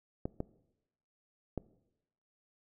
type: clicks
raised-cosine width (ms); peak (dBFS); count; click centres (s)
2; -21; 3; 0.255 / 0.404 / 1.577
effects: noise-tail reverb RT60 0.9 s tail -20 dB re dry